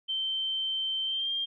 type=tone with pitch glide; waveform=sine; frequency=3110 to 3197 Hz; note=G7 to G7; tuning=-14 to +33 cents; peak=-28 dBFS; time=0.08-1.46 s; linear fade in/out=20 ms; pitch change=+47 cents; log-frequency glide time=1.04-1.31 s; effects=none